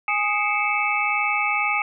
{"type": "tone cluster", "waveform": "sine", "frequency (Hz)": [826, 1245, 2167, 2289, 2619], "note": ["G#5", "D#6", "C#7", "D7", "E7"], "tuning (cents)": [-10, 1, -40, -45, -12], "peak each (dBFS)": -26, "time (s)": [0.08, 1.82], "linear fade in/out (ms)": 2, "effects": []}